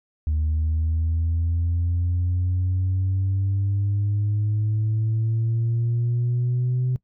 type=exponential sweep; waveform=sine; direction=up; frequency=76.4 to 127.5 Hz; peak=-18 dBFS; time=0.27-6.96 s; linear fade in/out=0 ms; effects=noise-tail reverb RT60 0.1 s tail -21 dB re dry + tanh soft clip ceiling -17 dBFS